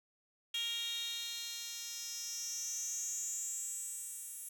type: tone with high-pass filter sweep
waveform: 10% pulse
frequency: 466.2 Hz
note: A#4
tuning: in tune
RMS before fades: -41 dBFS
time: 0.54-4.49 s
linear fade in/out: 5 ms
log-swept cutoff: 3300 to 9700 Hz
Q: 7
effects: none